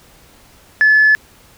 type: tone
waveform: sine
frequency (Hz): 1726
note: A6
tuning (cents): -34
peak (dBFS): -6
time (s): 0.81-1.15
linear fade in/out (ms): 0
effects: tanh soft clip ceiling -4 dBFS + pink hiss -47 dBFS RMS until 1.57 s